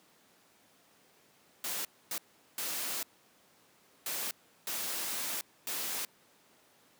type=noise bursts at uneven times; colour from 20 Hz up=white; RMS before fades=-36 dBFS; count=6; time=1.64-1.85 / 2.11-2.18 / 2.58-3.03 / 4.06-4.31 / 4.67-5.41 / 5.67-6.05 s; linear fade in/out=2 ms; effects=pink hiss -64 dBFS RMS until 6.99 s + high-pass 200 Hz 12 dB/octave